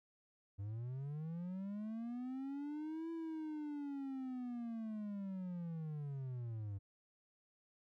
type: linear two-way sweep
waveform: triangle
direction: up then down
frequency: 96.6 to 332.6 to 96.6 Hz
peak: -39 dBFS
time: 0.58-6.79 s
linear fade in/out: 20 ms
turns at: 3.11 s
effects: none